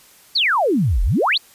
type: exponential two-way sweep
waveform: sine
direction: down then up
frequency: 4795 to 38.18 to 4795 Hz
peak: -14 dBFS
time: 0.35-1.38 s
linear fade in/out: 10 ms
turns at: 1.03 s
effects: white hiss -49 dBFS RMS until 1.54 s + resampled to 32000 Hz